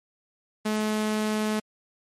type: tone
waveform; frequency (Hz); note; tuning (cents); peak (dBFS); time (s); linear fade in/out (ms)
sawtooth; 214.5; A3; -44; -20; 0.65-1.6; 10
effects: low-pass 12000 Hz 12 dB/octave + MP3 64 kbps